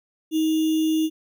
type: tone with sample-and-hold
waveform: sine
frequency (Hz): 316.1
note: D#4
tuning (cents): +27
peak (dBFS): -18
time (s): 0.31-1.1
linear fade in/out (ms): 50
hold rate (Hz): 3150
effects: none